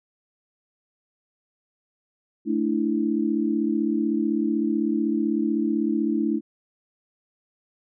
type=chord; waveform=sine; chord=A suspended fourth; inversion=none; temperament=equal; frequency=220 / 293.7 / 329.6 Hz; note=A3 / D4 / E4; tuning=0 / 0 / 0 cents; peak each=-25 dBFS; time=2.45-6.41 s; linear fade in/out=50 ms; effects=none